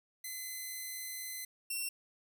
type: tone pair in turn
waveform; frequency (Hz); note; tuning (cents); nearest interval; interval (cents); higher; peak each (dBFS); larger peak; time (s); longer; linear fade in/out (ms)
5% pulse; 2036 / 2718; C7 / F7; -48 / -48; perfect fourth; 500; second; -30 / -26; second; 0.24-1.45 / 1.7-1.89; first; 5
effects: none